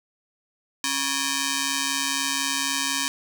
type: ring-modulated tone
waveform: 5% pulse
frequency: 690 Hz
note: F5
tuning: 21 cents flat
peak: -9 dBFS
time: 0.84-3.08 s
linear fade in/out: 0 ms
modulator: 417 Hz
effects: none